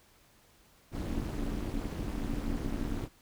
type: noise with amplitude modulation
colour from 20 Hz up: brown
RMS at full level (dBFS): -30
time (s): 0.91-3.09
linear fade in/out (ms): 50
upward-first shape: sine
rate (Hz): 253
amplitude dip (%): 100
effects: pink hiss -63 dBFS RMS until 3.21 s